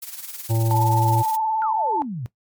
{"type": "noise with tremolo", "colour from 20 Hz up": "blue", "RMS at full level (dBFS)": -32, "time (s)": [0.02, 1.36], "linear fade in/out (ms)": 5, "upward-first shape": "sine", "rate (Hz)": 19, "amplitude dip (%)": 65}
{"type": "harmonic tone", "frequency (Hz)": 113.2, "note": "A2", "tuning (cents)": 50, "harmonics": [1, 3, 5, 7, 8], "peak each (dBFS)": [-18, -28, -32, -35, -36], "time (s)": [0.49, 1.23], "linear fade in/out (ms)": 20}
{"type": "tone with vibrato", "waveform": "sine", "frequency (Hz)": 880, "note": "A5", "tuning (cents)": 0, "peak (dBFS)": -19, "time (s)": [0.71, 2.02], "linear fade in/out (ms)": 0, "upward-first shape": "sine", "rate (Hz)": 19, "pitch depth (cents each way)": 39}
{"type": "exponential sweep", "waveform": "sine", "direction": "down", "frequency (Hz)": [1467, 110], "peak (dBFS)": -26, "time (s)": [1.62, 2.26], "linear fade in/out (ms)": 0}
{"effects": ["noise-tail reverb RT60 0.1 s tail -17 dB re dry", "MP3 96 kbps"]}